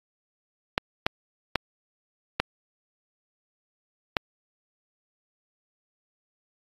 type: clicks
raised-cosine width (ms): 0.3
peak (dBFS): -5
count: 5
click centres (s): 0.779 / 1.065 / 1.557 / 2.4 / 4.168
effects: AAC 32 kbps